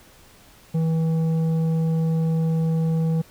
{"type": "tone with tanh clipping", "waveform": "sine", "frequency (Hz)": 162, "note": "E3", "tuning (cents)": -30, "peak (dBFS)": -20, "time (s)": [0.74, 3.22], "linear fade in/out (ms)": 10, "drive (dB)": 8, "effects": ["pink hiss -51 dBFS RMS until 3.3 s"]}